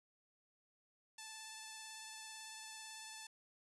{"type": "tone with vibrato", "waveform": "5% pulse", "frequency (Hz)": 878, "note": "A5", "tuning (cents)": -4, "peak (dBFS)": -37, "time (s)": [1.18, 3.27], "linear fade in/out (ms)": 5, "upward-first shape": "sine", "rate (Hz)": 18, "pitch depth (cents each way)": 15, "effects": ["resampled to 24000 Hz"]}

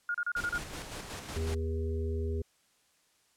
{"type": "tone bursts", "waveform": "sine", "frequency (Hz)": 1425, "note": "F6", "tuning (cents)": 34, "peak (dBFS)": -29, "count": 6, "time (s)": [0.09, 0.579], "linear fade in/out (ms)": 2, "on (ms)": 54, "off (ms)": 33}
{"type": "noise with tremolo", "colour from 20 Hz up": "pink", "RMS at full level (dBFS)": -40, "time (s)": [0.36, 1.55], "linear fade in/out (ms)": 10, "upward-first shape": "square", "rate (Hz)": 5.4, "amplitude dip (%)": 40}
{"type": "harmonic tone", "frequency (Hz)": 80.5, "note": "E2", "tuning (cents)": -41, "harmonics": [1, 3, 5, 6], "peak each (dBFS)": [-31, -42, -37, -47], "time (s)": [1.36, 2.42], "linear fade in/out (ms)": 5}
{"effects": ["white hiss -69 dBFS RMS until 3.36 s", "low-pass 10000 Hz 12 dB/octave"]}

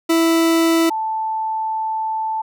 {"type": "tone pair in turn", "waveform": ["40% pulse", "sine"], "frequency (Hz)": [329.6, 879.9], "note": ["E4", "A5"], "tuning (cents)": [0, 0], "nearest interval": "octave + perfect fourth", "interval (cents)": 1700, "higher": "second", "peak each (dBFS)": [-12, -19], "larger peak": "first", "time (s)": [[0.09, 0.9], [0.9, 2.42]], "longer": "second", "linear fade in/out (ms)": 10, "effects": []}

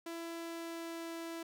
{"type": "tone with pitch glide", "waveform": "sawtooth", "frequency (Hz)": [334.1, 332], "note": ["E4", "E4"], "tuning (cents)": [23, 12], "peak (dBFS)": -37, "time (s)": [0.06, 1.43], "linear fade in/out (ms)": 5, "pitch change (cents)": -11, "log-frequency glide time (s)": [0.37, 1.14], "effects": []}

